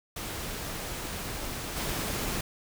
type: noise with level steps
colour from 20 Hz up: pink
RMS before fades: -36 / -32 dBFS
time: 0.16-2.41 s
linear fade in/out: 5 ms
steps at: 1.76 s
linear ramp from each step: 10 ms
effects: none

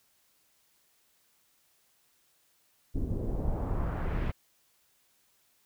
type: noise with low-pass filter sweep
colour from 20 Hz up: brown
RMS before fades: -31 dBFS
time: 2.94-4.32 s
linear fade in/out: 20 ms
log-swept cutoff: 300 to 2600 Hz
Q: 1.4
effects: white hiss -69 dBFS RMS until 5.65 s

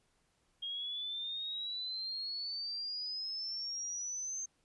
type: exponential sweep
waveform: sine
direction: up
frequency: 3242 to 6340 Hz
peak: -37 dBFS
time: 0.62-4.46 s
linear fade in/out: 10 ms
effects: pink hiss -75 dBFS RMS until 4.64 s + resampled to 24000 Hz

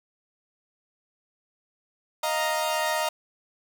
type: chord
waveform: sawtooth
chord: Eb suspended second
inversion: none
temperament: equal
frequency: 622.3 / 698.5 / 932.3 Hz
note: Eb5 / F5 / Bb5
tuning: 0 / 0 / 0 cents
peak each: -24 / -28 / -24 dBFS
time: 2.23-3.09 s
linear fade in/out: 5 ms
effects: none

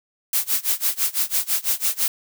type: noise with tremolo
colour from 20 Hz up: blue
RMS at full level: -19 dBFS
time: 0.33-2.08 s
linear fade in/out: 2 ms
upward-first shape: sine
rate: 6 Hz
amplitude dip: 95%
effects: none

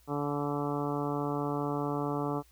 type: harmonic tone with a mistuned harmonic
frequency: 144.6 Hz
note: D3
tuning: 27 cents flat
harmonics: 1 / 2 / 3 / 4 / 5 / 6 / 7 / 8 / 9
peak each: -36 / -34 / -36 / -41 / -40 / -40 / -44 / -40 / -46 dBFS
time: 0.07-2.43 s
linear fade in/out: 50 ms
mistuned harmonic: 9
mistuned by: +28 cents
effects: added 60 Hz sine -61 dBFS peak until 2.51 s + white hiss -65 dBFS RMS until 2.51 s

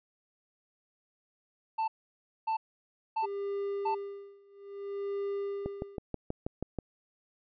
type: tone bursts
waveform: triangle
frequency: 887 Hz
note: A5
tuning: 14 cents sharp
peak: -26 dBFS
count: 4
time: 1.78-3.95 s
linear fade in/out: 10 ms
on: 100 ms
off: 590 ms
type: tone with tremolo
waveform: triangle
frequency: 400 Hz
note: G4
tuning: 35 cents sharp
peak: -29 dBFS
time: 3.22-5.98 s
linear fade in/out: 20 ms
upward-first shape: sine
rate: 0.61 Hz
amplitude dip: 95%
type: click train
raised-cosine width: 2 ms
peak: -20 dBFS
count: 8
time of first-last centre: 5.66-6.787 s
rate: 6.21 Hz
effects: resampled to 11025 Hz

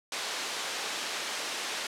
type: band-pass noise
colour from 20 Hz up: white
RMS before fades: -35 dBFS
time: 0.12-1.87 s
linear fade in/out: 2 ms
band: 340 to 5100 Hz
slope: 12 dB/octave
effects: low-pass 12000 Hz 12 dB/octave

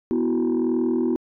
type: chord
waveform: sine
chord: B suspended fourth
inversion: none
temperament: just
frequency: 246.9 / 329.3 / 370.4 Hz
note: B3 / E4 / F#4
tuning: 0 / -2 / +2 cents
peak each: -21 / -22 / -23 dBFS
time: 0.11-1.16 s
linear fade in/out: 0 ms
effects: tanh soft clip ceiling -15 dBFS

